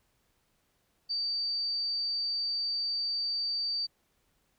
sine tone, 4624 Hz, D8, 28 cents flat, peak -29 dBFS, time 1.09-3.87 s, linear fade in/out 20 ms, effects pink hiss -73 dBFS RMS until 4.58 s

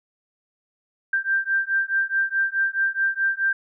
sine beating tone pair, 1575 / 1579.7 Hz, G6 / G6, +8 / +13 cents, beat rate 4.7 Hz, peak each -23 dBFS, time 1.13-3.53 s, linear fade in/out 5 ms, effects none

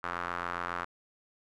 square tone with band-pass filter, 43.65 Hz, F1, in tune, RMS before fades -36 dBFS, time 0.03-0.85 s, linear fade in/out 10 ms, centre 1300 Hz, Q 2.9, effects none

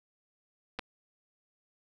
clicks, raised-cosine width 0.3 ms, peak -20 dBFS, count 2, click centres 0.789 / 0.793 s, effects none

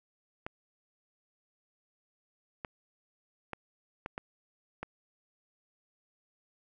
clicks, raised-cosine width 0.5 ms, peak -22 dBFS, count 6, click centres 0.465 / 2.648 / 3.533 / 4.061 / 4.179 / 4.83 s, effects none

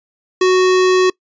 square tone, 370 Hz, F#4, in tune, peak -10 dBFS, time 0.41-1.1 s, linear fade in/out 5 ms, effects noise-tail reverb RT60 0.1 s tail -24 dB re dry + resampled to 16000 Hz

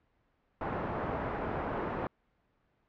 white low-pass noise, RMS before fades -35 dBFS, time 0.61-2.07 s, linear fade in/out 2 ms, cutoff 960 Hz, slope 12 dB/octave, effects pink hiss -73 dBFS RMS until 2.88 s + low-pass 2000 Hz 12 dB/octave

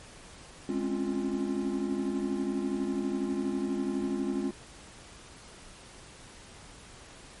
triangle chord, Db major seventh, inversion second, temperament equal with one note detuned, 207.7 / 265 / 277.2 / 349.2 Hz, Ab3 / C4 / Db4 / F4, 0 / +22 / 0 / 0 cents, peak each -32 dBFS, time 0.69-4.51 s, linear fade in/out 2 ms, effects pink hiss -50 dBFS RMS until 7.4 s + MP3 48 kbps

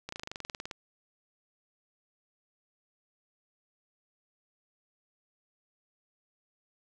slowing click train, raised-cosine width 0.2 ms, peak -21 dBFS, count 15, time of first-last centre 0.09-0.712 s, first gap 34 ms, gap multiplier 1.04, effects none

